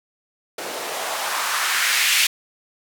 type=noise with band-pass filter sweep; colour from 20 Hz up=blue; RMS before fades=-22 dBFS; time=0.58-2.27 s; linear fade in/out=5 ms; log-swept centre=410 to 2700 Hz; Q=1.7; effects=none

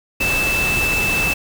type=tone in noise; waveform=sine; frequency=2636 Hz; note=E7; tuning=1 cent flat; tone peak=-17 dBFS; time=0.2-1.34 s; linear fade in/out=10 ms; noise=pink; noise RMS=-23 dBFS; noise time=0.2-1.34 s; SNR=+3 dB; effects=none

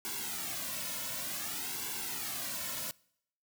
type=noise with flanger; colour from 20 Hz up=white; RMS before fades=-38 dBFS; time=0.05-2.91 s; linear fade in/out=0 ms; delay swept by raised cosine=1.6 to 2.54 ms; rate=0.55 Hz; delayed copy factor=-0.75; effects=noise-tail reverb RT60 0.7 s tail -24 dB re dry

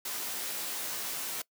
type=noise with comb filter; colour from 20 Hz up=white; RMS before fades=-36 dBFS; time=0.05-1.42 s; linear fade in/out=5 ms; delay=16 ms; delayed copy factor=-0.85; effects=noise-tail reverb RT60 0.1 s tail -22 dB re dry + high-pass 200 Hz 12 dB/octave

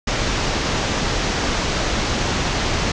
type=low-pass noise; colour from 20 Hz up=pink; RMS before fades=-21 dBFS; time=0.07-2.92 s; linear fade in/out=5 ms; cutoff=6800 Hz; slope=48 dB/octave; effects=none

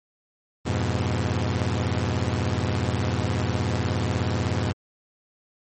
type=chord; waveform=sawtooth; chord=F diminished; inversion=none; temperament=equal; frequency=87.31 / 103.83 / 123.47 Hz; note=F2 / Ab2 / Cb3; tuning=0 / 0 / 0 cents; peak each=-23 dBFS; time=0.65-4.73 s; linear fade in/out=20 ms; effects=MP3 32 kbps

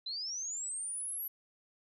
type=linear sweep; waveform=sine; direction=up; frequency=3951 to 11840 Hz; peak=-36 dBFS; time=0.06-1.28 s; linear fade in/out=5 ms; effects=none

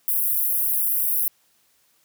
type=high-pass noise; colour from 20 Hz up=pink; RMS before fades=-22 dBFS; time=0.08-1.28 s; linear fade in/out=0 ms; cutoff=11000 Hz; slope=48 dB/octave; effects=white hiss -63 dBFS RMS until 2.04 s + high-pass 60 Hz 12 dB/octave

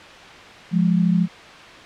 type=tone pair together; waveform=sine; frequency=174.4 / 207.9 Hz; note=F3 / G#3; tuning=-2 / +2 cents; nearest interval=minor third; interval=304 cents; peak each=-16 / -20 dBFS; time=0.71-1.28 s; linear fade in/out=50 ms; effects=white hiss -40 dBFS RMS until 1.85 s + low-pass 3000 Hz 12 dB/octave

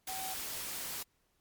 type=tone in noise; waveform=sine; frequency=761 Hz; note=F#5; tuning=48 cents sharp; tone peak=-41 dBFS; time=0.08-0.34 s; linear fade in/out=5 ms; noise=white; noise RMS=-40 dBFS; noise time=0.07-1.03 s; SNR=-4 dB; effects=pink hiss -75 dBFS RMS until 1.4 s + MP3 96 kbps

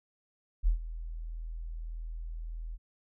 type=tone with ADSR envelope; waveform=sine; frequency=40.84 Hz; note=E1; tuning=15 cents flat; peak=-20 dBFS; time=0.63-2.78 s; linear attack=39 ms; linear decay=110 ms; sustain=-16 dB; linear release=40 ms; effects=none

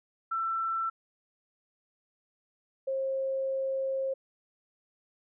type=tone pair in turn; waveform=sine; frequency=1338 / 534.8 Hz; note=E6 / C5; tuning=+25 / +38 cents; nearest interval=octave + major third; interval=1587 cents; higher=first; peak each=-28 dBFS; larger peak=neither; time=0.31-0.9 / 2.87-4.14 s; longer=second; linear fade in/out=10 ms; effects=none

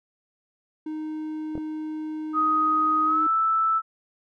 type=tone; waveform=triangle; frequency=310.2 Hz; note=D#4; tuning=5 cents flat; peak=-27 dBFS; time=0.86-3.27 s; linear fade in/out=5 ms
type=clicks; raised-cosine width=2 ms; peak=-21 dBFS; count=2; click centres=1.554 / 1.578 s
type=tone with pitch glide; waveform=sine; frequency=1252 to 1318 Hz; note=D#6 to E6; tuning=+10 to -1 cents; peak=-19 dBFS; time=2.33-3.82 s; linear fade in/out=50 ms; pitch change=+89 cents; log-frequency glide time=3.05-3.23 s
effects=none

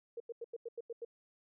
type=tone bursts; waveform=sine; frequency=466.2 Hz; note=A#4; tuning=in tune; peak=-39 dBFS; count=8; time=0.17-1.049 s; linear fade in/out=5 ms; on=32 ms; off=89 ms; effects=none

